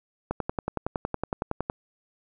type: click train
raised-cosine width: 1 ms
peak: -13 dBFS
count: 16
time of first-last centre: 0.31-1.699 s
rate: 10.8 Hz
effects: none